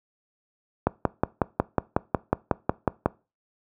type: click train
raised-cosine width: 1 ms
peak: -5 dBFS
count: 13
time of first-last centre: 0.87-3.06 s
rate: 5.48 Hz
effects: noise-tail reverb RT60 0.3 s tail -22 dB re dry + high-pass 60 Hz 12 dB/octave